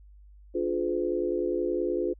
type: chord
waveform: sine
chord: D diminished seventh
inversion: none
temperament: just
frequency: 293.7 / 352.4 / 422.9 / 507.5 Hz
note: D4 / F4 / Ab4 / Cb5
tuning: 0 / +16 / +31 / +47 cents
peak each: -34 / -28 / -32 / -32 dBFS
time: 0.54-2.14 s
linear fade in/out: 20 ms
effects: added 50 Hz sine -49 dBFS peak until 2.19 s